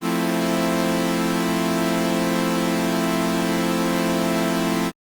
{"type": "chord", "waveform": "sawtooth", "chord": "F major seventh", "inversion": "none", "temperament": "equal", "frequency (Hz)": [174.61, 220, 261.6, 329.6], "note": ["F3", "A3", "C4", "E4"], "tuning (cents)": [0, 0, 0, 0], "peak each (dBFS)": -21, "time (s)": [0.01, 4.92], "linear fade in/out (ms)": 50, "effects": ["Opus 24 kbps"]}